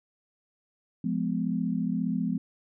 sine chord, F diminished, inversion none, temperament just, 174.61 / 209.5 / 251.4 Hz, F3 / Ab3 / Cb4, 0 / +15 / +31 cents, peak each -30 dBFS, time 1.04-2.38 s, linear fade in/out 5 ms, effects none

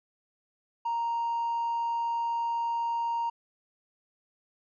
triangle tone, 932 Hz, A#5, 1 cent flat, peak -24 dBFS, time 0.85-3.3 s, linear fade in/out 10 ms, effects tanh soft clip ceiling -23 dBFS + resampled to 16000 Hz

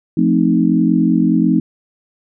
sine chord, F dominant seventh, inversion none, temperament equal, 174.61 / 220 / 261.6 / 311.1 Hz, F3 / A3 / C4 / Eb4, 0 / 0 / 0 / 0 cents, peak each -16 dBFS, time 0.17-1.6 s, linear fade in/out 5 ms, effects none

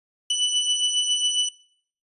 sawtooth beating tone pair, 2974 / 2981.3 Hz, F#7 / F#7, +8 / +12 cents, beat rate 7.3 Hz, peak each -19 / -24 dBFS, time 0.3-1.49 s, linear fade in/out 5 ms, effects noise-tail reverb RT60 0.6 s tail -21 dB re dry + resampled to 24000 Hz

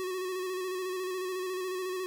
square tone with vibrato, 370 Hz, F#4, in tune, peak -33 dBFS, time 0-2.06 s, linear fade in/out 0 ms, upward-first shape square, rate 14 Hz, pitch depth 29 cents each way, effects none

